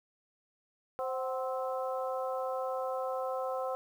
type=harmonic tone with a mistuned harmonic; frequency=261.6 Hz; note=C4; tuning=in tune; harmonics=2 / 3 / 4 / 5; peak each=-34 / -38 / -41 / -42 dBFS; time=0.99-3.75 s; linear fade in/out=0 ms; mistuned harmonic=3; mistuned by=-64 cents; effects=10-bit